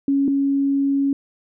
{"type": "tone pair in turn", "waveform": "sine", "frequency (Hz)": [277.2, 277.2], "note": ["C#4", "C#4"], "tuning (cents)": [0, 0], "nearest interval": "unison", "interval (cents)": 0, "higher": "neither", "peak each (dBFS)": [-15, -16], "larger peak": "first", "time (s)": [[0.08, 0.28], [0.28, 1.13]], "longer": "second", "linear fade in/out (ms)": 2, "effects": []}